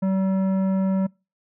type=tone with tanh clipping; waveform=triangle; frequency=191.1 Hz; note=G3; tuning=44 cents flat; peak=-21 dBFS; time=0.02-1.07 s; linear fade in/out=10 ms; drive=16 dB; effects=noise-tail reverb RT60 0.3 s tail -26 dB re dry